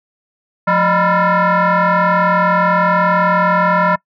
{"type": "tone with frequency modulation", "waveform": "sine", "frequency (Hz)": 178, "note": "F3", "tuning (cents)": 33, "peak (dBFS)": -9, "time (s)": [0.67, 3.96], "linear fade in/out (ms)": 10, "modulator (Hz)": 395, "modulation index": 3.7, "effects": ["noise-tail reverb RT60 0.1 s tail -24 dB re dry", "tanh soft clip ceiling -6 dBFS"]}